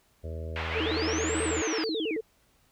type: harmonic tone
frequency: 80.8 Hz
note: E2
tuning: 34 cents flat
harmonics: 1 / 2 / 3 / 4 / 5 / 6 / 7 / 8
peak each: -34 / -47 / -49 / -51 / -46 / -45 / -46 / -50 dBFS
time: 0.23-1.62 s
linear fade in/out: 20 ms
type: band-pass noise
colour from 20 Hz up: white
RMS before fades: -35 dBFS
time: 0.56-1.84 s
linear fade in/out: 0 ms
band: 570 to 2800 Hz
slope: 24 dB/octave
type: linear two-way sweep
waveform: sine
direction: up then down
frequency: 1811 to 8372 to 1811 Hz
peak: -34 dBFS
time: 0.69-2.18 s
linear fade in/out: 50 ms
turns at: 1.42 s
type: tone with vibrato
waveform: sine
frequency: 375.8 Hz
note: F#4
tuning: 27 cents sharp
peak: -28 dBFS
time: 0.75-2.21 s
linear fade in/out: 10 ms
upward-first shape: square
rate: 9.2 Hz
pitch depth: 290 cents each way
effects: pink hiss -66 dBFS RMS until 2.71 s